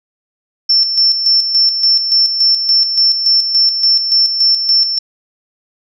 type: tone with tremolo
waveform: sine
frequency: 5380 Hz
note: E8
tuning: 34 cents sharp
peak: -7 dBFS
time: 0.69-4.99 s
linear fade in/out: 10 ms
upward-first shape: square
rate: 3.5 Hz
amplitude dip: 55%
effects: none